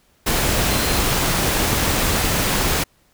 sine tone in noise, 4127 Hz, C8, 25 cents flat, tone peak -30 dBFS, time 0.7-0.99 s, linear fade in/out 10 ms, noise pink, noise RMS -19 dBFS, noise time 0.26-2.84 s, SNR -14 dB, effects pink hiss -59 dBFS RMS until 3.13 s

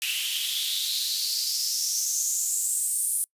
white noise with high-pass filter sweep, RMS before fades -27 dBFS, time 0.02-3.24 s, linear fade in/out 0 ms, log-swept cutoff 2700 to 9700 Hz, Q 5.7, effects noise-tail reverb RT60 0.1 s tail -26 dB re dry + resampled to 32000 Hz

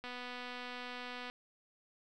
click train, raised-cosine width 0.3 ms, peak -29 dBFS, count 312, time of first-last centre 0.04-1.299 s, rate 247 Hz, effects none

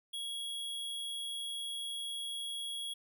square tone, 3322 Hz, G#7, in tune, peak -38 dBFS, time 0.13-2.94 s, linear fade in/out 10 ms, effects none

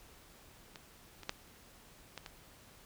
clicks, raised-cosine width 0.2 ms, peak -30 / -30 / -17 / -25 / -27 dBFS, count 5, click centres 0.758 / 1.233 / 1.294 / 2.177 / 2.262 s, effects pink hiss -59 dBFS RMS until 2.85 s

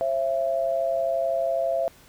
sine tone pair together, 537 / 669 Hz, C5 / E5, +45 / +25 cents, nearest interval major third, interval 380 cents, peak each -27 / -23 dBFS, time 0.01-1.88 s, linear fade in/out 0 ms, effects pink hiss -53 dBFS RMS until 2.08 s

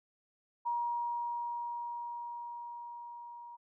sine tone with level ramp, 950 Hz, A#5, 33 cents sharp, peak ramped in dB -30 to -46 dBFS, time 0.65-3.57 s, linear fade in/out 20 ms, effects none

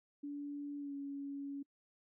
sine tone with pitch glide, 287.7 to 280.3 Hz, D4 to C#4, -36 to +19 cents, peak -40 dBFS, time 0.23-1.63 s, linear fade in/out 10 ms, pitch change -45 cents, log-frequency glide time 0.78-0.94 s, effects noise-tail reverb RT60 0.1 s tail -25 dB re dry

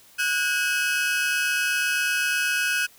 40% pulse tone cluster, 1468 / 1616 / 2559 Hz, F#6 / G#6 / D#7, -14 / -48 / +48 cents, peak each -24 / -28 / -25 dBFS, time 0.18-2.87 s, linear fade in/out 20 ms, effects white hiss -53 dBFS RMS until 2.98 s

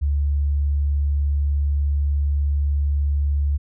sine tone, 71.7 Hz, D2, 41 cents flat, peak -17 dBFS, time 0.01-3.58 s, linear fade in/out 20 ms, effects none

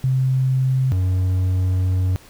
sine / triangle tone pair in turn, 130.81 / 92.5 Hz, C3 / F#2, 0 / 0 cents, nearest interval tritone, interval 600 cents, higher first, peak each -15 / -14 dBFS, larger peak second, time 0.04-0.92 / 0.92-2.16 s, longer second, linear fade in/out 0 ms, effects pink hiss -47 dBFS RMS until 2.29 s

